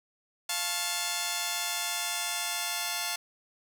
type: chord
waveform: 5% pulse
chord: F augmented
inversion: none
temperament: just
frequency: 698.5 / 873.1 / 1091.3 Hz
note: F5 / A5 / C#6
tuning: 0 / -14 / -27 cents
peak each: -22 / -22 / -25 dBFS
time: 0.49-3.16 s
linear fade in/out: 5 ms
effects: none